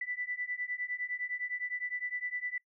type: beating tone pair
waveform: sine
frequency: 1975.5 / 1985.3 Hz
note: B6 / B6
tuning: 0 / +9 cents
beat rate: 9.8 Hz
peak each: -38 / -37 dBFS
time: 0.01-2.58 s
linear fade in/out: 5 ms
effects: noise-tail reverb RT60 0.1 s tail -23 dB re dry